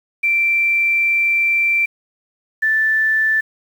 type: tone pair in turn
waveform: sine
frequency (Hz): 2349 / 1759.8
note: D7 / A6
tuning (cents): 0 / 0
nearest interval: perfect fourth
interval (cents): 500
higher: first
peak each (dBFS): -13 / -13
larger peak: neither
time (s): 0.23-1.86 / 2.62-3.41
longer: first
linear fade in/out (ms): 10
effects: 7-bit